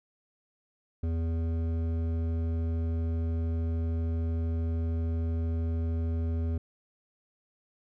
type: tone with hard clipping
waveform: triangle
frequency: 82.41 Hz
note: E2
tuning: in tune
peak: -29 dBFS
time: 1.03-6.58 s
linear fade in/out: 5 ms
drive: 15 dB
effects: none